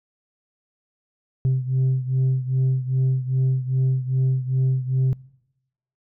sine beating tone pair, 130 / 132.5 Hz, C3 / C3, -11 / +22 cents, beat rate 2.5 Hz, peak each -18 / -21 dBFS, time 1.45-5.13 s, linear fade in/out 0 ms, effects noise-tail reverb RT60 0.9 s tail -25 dB re dry + tanh soft clip ceiling -15 dBFS

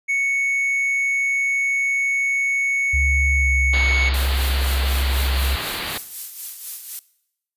triangle tone, 2217 Hz, C#7, in tune, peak -16 dBFS, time 0.08-4.1 s, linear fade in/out 20 ms
sine tone with pitch glide, 69.4 to 66.53 Hz, C#2 to C2, +3 to +29 cents, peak -18 dBFS, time 2.93-5.56 s, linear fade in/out 10 ms, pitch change -74 cents, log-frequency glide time 3.35-3.51 s
white low-pass noise, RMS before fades -28 dBFS, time 3.73-5.98 s, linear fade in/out 5 ms, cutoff 4600 Hz, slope 96 dB/octave
violet noise with tremolo, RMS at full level -27 dBFS, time 4.14-6.99 s, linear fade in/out 0 ms, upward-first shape sine, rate 4 Hz, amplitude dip 55%
effects noise-tail reverb RT60 0.8 s tail -20 dB re dry + resampled to 32000 Hz

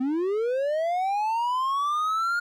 triangle linear sweep, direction up, 247.8 to 1427 Hz, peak -21 dBFS, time 0-2.4 s, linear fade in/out 10 ms, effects none

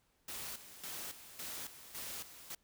white noise with tremolo, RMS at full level -44 dBFS, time 0.28-2.55 s, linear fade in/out 5 ms, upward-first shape square, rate 1.8 Hz, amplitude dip 70%, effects pink hiss -75 dBFS RMS until 2.63 s

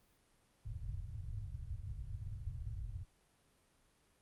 white low-pass noise, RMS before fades -44 dBFS, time 0.65-3.05 s, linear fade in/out 10 ms, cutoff 120 Hz, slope 48 dB/octave, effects pink hiss -72 dBFS RMS until 4.21 s + Opus 32 kbps

